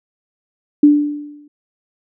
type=tone with exponential decay; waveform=sine; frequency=293.7 Hz; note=D4; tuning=in tune; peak=-3 dBFS; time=0.83-1.48 s; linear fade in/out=5 ms; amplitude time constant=140 ms; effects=none